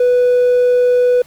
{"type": "tone", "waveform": "triangle", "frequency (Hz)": 493.9, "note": "B4", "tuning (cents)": 0, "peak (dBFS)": -6, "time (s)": [0, 1.22], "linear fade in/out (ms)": 5, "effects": ["tanh soft clip ceiling -4 dBFS", "pink hiss -46 dBFS RMS until 1.26 s"]}